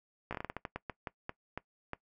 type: slowing click train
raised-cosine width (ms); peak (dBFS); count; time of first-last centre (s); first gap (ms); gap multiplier
0.5; -22; 15; 0.31-1.933; 16; 1.27
effects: noise-tail reverb RT60 0.1 s tail -20 dB re dry